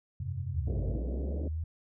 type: chord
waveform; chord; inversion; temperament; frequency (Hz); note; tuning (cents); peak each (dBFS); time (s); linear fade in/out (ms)
sine; F suspended second; none; equal with one note detuned; 87.31 / 97.49 / 130.81; F2 / G2 / C3; 0 / -9 / 0; -37 / -37 / -37; 0.2-0.97; 5
type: linear two-way sweep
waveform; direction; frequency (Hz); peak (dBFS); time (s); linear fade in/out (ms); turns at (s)
sine; down then up; 82.7 to 52.9 to 82.7; -31; 0.54-1.64; 5; 0.83
type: band-pass noise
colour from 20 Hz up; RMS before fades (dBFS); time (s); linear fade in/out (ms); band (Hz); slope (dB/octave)
pink; -40; 0.67-1.48; 5; 140 to 600; 48
effects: none